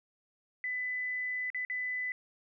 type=tone with dropouts; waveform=sine; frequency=2001 Hz; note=B6; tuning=22 cents sharp; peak=-32 dBFS; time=0.64-2.12 s; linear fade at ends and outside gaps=1 ms; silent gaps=1.502-1.546 / 1.65-1.699 s; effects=none